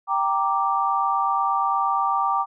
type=chord; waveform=sine; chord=G minor; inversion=none; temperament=equal; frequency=784 / 932.3 / 1174.7 Hz; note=G5 / Bb5 / D6; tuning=0 / 0 / 0 cents; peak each=-24 / -25 / -22 dBFS; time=0.07-2.46 s; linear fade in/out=50 ms; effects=none